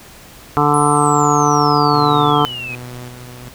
harmonic tone, 146.83 Hz, D3, in tune, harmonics 1 / 2 / 3 / 5 / 6 / 7 / 8 / 9, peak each -19 / -19 / -19 / -19 / -19 / -19 / -19 / -19 dBFS, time 0.57-2.45 s, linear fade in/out 0 ms
sine exponential sweep, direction down, 10110 to 2489 Hz, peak -24 dBFS, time 0.74-2.75 s, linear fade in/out 0 ms
sawtooth tone with tremolo, 123.47 Hz, B2, in tune, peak -25 dBFS, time 1.93-3.49 s, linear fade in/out 10 ms, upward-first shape square, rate 1.3 Hz, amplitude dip 40%
effects pink hiss -40 dBFS RMS until 3.54 s

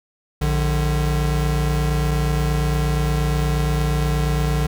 square tone pair together, 59.33 / 149.5 Hz, A#1 / D3, +31 / +31 cents, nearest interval octave + major third, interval 1600 cents, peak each -21 dBFS, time 0.41-4.67 s, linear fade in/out 10 ms, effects none

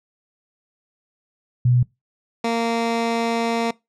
sine / 15% pulse tone pair in turn, 123.47 / 231 Hz, B2 / A#3, 0 / -16 cents, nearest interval major seventh, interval 1084 cents, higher second, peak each -13 dBFS, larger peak neither, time 1.65-1.83 / 2.44-3.71 s, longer second, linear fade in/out 5 ms, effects noise-tail reverb RT60 0.2 s tail -22 dB re dry + low-pass 6000 Hz 12 dB/octave

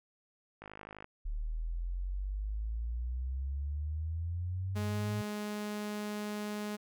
click train, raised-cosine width 0.5 ms, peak -31 dBFS, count 23, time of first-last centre 0.62-1.044 s, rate 51.9 Hz
sine exponential sweep, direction up, 36.71 to 110 Hz, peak -33 dBFS, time 1.25-5.22 s, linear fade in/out 10 ms
sawtooth tone, 209 Hz, G#3, 11 cents sharp, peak -32 dBFS, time 4.75-6.77 s, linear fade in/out 20 ms
effects none

